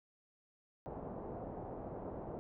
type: low-pass noise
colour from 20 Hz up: white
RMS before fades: -45 dBFS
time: 0.86-2.39 s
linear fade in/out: 0 ms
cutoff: 740 Hz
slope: 24 dB/octave
effects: none